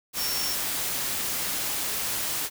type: tone in noise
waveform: sine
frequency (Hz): 5470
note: F8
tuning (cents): -37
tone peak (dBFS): -30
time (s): 0.16-0.57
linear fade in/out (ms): 50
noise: white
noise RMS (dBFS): -29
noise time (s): 0.13-2.5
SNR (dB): -4
effects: none